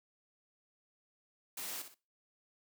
white noise with echo, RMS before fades -42 dBFS, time 1.57-1.82 s, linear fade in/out 5 ms, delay 62 ms, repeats 2, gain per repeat -9 dB, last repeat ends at 1.944 s, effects noise-tail reverb RT60 0.3 s tail -21 dB re dry + high-pass 200 Hz 12 dB/octave

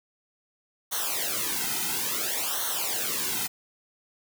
white noise with flanger, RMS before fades -29 dBFS, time 0.91-3.48 s, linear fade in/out 20 ms, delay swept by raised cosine 0.4 to 1.8 ms, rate 0.58 Hz, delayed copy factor -0.9, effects none

